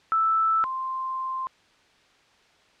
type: tone pair in turn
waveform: sine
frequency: 1318.5 / 1046.5 Hz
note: E6 / C6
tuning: 0 / 0 cents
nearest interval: major third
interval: 400 cents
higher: first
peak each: -19 / -27 dBFS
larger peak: first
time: 0.12-0.64 / 0.64-1.47 s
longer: second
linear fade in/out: 0 ms
effects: white hiss -59 dBFS RMS until 2.8 s + low-pass 4000 Hz 12 dB/octave